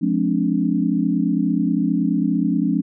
sine chord, D half-diminished seventh, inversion first, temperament just, 176.2 / 211.4 / 264.3 / 293.7 Hz, F3 / Ab3 / C4 / D4, +16 / +31 / +18 / 0 cents, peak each -22 dBFS, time 0.01-2.82 s, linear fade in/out 20 ms, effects none

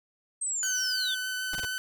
sine linear sweep, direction down, 8390 to 3326 Hz, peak -28 dBFS, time 0.41-1.15 s, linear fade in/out 10 ms
sawtooth tone with vibrato, 1512 Hz, F#6, 37 cents sharp, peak -27 dBFS, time 0.63-1.78 s, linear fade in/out 0 ms, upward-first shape sine, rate 6.5 Hz, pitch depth 11 cents each way
pink noise bursts, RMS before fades -37 dBFS, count 3, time 1.53-1.651 s, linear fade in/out 2 ms, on 23 ms, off 26 ms
effects none

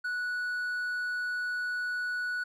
sine tone with hard clipping, 1473 Hz, F#6, 8 cents flat, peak -31 dBFS, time 0.04-2.44 s, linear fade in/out 10 ms, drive 3 dB, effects none

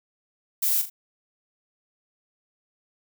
violet noise with echo, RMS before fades -23 dBFS, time 0.62-0.82 s, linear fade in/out 10 ms, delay 40 ms, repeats 2, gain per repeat -9 dB, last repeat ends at 0.9 s, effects none

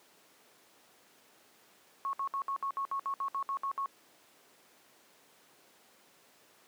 sine tone bursts, 1099 Hz, C#6, 15 cents flat, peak -31 dBFS, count 13, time 2.05-3.859 s, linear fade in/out 0 ms, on 81 ms, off 63 ms, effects pink hiss -62 dBFS RMS until 6.67 s + high-pass 300 Hz 12 dB/octave

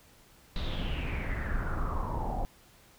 brown noise with low-pass filter sweep, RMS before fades -32 dBFS, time 0.56-2.45 s, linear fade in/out 0 ms, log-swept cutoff 4000 to 710 Hz, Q 6.4, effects pink hiss -59 dBFS RMS until 2.98 s

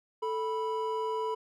triangle tone pair together, 439.7 / 983.7 Hz, A4 / B5, -1 / -7 cents, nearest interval octave + major second, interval 1394 cents, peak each -30 / -31 dBFS, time 0.22-1.35 s, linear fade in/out 10 ms, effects none

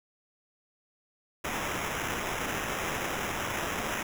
white noise with sample-and-hold, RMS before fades -33 dBFS, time 1.44-4.03 s, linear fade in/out 5 ms, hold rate 4410 Hz, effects none

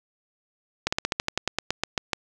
slowing click train, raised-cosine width 0.2 ms, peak -6 dBFS, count 14, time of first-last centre 0.87-2.132 s, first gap 55 ms, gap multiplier 1.09, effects none

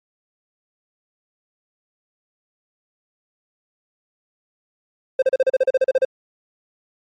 triangle tone bursts, 523.3 Hz, C5, in tune, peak -10 dBFS, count 13, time 5.19-6.05 s, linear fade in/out 5 ms, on 32 ms, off 37 ms, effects MP3 48 kbps

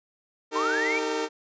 sawtooth chord, Eb major, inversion none, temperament equal with one note detuned, 311.1 / 392 / 454.7 Hz, Eb4 / G4 / Bb4, 0 / 0 / -43 cents, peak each -28 / -30 / -24 dBFS, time 0.51-1.29 s, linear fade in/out 50 ms
sine linear sweep, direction up, 986 to 2384 Hz, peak -25 dBFS, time 0.55-0.99 s, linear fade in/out 10 ms
effects resampled to 16000 Hz

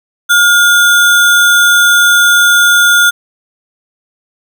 sine tone with sample-and-hold, 1423 Hz, F6, 32 cents sharp, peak -4 dBFS, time 0.29-3.11 s, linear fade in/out 20 ms, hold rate 4900 Hz, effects none

